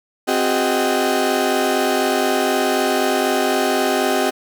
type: tone cluster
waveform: 35% pulse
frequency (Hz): 261.2 / 363.9 / 407.9 / 624 / 767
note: C4 / F#4 / G#4 / D#5 / G5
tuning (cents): -3 / -29 / -31 / +5 / -38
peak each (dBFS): -21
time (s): 0.27-4.31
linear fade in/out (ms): 20
effects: none